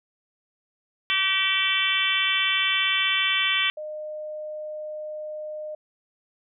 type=harmonic tone; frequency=384.5 Hz; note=G4; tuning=33 cents flat; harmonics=3 / 4 / 5 / 6 / 7 / 8 / 9; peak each=-32 / -32 / -29 / -26 / -28 / -26 / -28 dBFS; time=1.1-3.7 s; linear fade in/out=0 ms
type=tone; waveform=sine; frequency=611 Hz; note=D#5; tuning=32 cents flat; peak=-31 dBFS; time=3.77-5.75 s; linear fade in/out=5 ms
effects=none